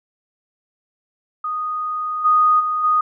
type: tone with level steps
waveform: sine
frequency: 1240 Hz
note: D#6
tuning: 6 cents flat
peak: -21 / -11 / -18 / -13 dBFS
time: 1.44-3.01 s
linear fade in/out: 5 ms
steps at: 2.24 / 2.59 / 2.83 s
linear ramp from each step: 20 ms
effects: none